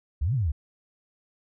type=exponential two-way sweep; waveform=sine; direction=up then down; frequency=61.74 to 143.3 to 66.2 Hz; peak=-22 dBFS; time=0.21-0.52 s; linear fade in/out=10 ms; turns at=0.34 s; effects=none